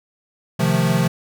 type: chord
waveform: square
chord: F dominant seventh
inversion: second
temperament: equal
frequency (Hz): 130.81 / 155.56 / 174.61 / 220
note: C3 / Eb3 / F3 / A3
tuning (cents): 0 / 0 / 0 / 0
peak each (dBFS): -22 / -22 / -20 / -25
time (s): 0.59-1.08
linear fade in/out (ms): 10
effects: none